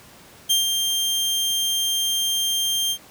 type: tone with ADSR envelope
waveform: sawtooth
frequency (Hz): 3180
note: G7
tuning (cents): +24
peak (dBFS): -12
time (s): 0.49-2.98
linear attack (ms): 18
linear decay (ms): 140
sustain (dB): -5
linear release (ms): 70
effects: pink hiss -47 dBFS RMS until 3.1 s + high-pass 80 Hz 12 dB/octave